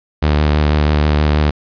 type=tone with vibrato; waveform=sawtooth; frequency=75 Hz; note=D2; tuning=37 cents sharp; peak=-7 dBFS; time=0.22-1.51 s; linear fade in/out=10 ms; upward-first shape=square; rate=6.2 Hz; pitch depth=18 cents each way; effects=resampled to 11025 Hz + 8-bit